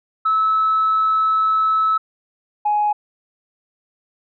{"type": "tone pair in turn", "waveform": "sine", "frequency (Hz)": [1301, 836.4], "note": ["E6", "G#5"], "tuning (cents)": [-23, 12], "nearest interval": "minor sixth", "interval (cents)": 765, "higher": "first", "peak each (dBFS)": [-13, -14], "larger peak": "first", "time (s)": [[0.25, 1.98], [2.65, 2.93]], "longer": "first", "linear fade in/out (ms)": 10, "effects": ["tanh soft clip ceiling -10 dBFS"]}